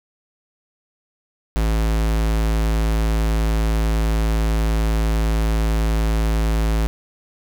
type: tone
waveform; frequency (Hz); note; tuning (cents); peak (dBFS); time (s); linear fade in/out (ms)
square; 54.6; A1; -13; -17; 1.56-6.87; 0
effects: none